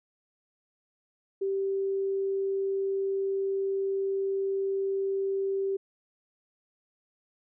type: tone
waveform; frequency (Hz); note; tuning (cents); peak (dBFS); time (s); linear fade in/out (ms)
sine; 390; G4; -9; -26; 1.41-5.77; 10
effects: none